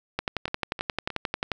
two click trains, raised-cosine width 0.3 ms, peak -19 / -10 dBFS, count 3 / 16, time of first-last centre 0.48-1.103 / 0.19-1.517 s, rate 3.21 / 11.3 Hz, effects none

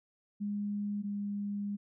sine tone pair in turn, 205.1 / 203.3 Hz, G#3 / G#3, -21 / -37 cents, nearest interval unison, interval 16 cents, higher first, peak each -32 / -33 dBFS, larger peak first, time 0.4-1.03 / 1.03-1.77 s, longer second, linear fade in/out 20 ms, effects none

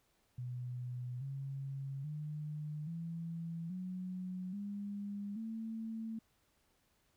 sine tone with pitch steps, 124 / 136.79 / 150.91 / 166.48 / 183.66 / 202.6 / 223.5 Hz, B2 / C#3 / D3 / E3 / F#3 / G#3 / A3, +7 / -23 / +47 / +17 / -13 / -43 / +27 cents, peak -39 dBFS, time 0.38-6.19 s, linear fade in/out 5 ms, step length 830 ms, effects pink hiss -75 dBFS RMS until 7.16 s

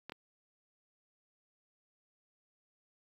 clicks, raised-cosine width 0.3 ms, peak -27 dBFS, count 2, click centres 0.096 / 0.121 s, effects high-pass 60 Hz 12 dB/octave + 9-bit

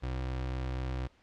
30% pulse tone, 64.1 Hz, C2, 35 cents flat, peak -30 dBFS, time 0.02-1.08 s, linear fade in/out 20 ms, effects pink hiss -65 dBFS RMS until 1.22 s + low-pass 4000 Hz 12 dB/octave

